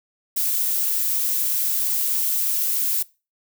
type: noise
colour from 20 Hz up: violet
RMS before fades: -22 dBFS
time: 0.36-3.03 s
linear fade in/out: 10 ms
effects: noise-tail reverb RT60 0.3 s tail -22 dB re dry